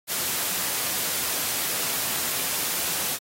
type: noise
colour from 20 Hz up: white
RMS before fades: -27 dBFS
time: 0.07-3.19 s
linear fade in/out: 50 ms
effects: high-pass 100 Hz 12 dB/octave + AAC 48 kbps